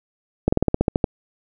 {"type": "slowing click train", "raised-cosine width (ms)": 2, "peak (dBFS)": -3, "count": 10, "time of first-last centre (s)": [0.48, 1.042], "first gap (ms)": 45, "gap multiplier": 1.08, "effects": []}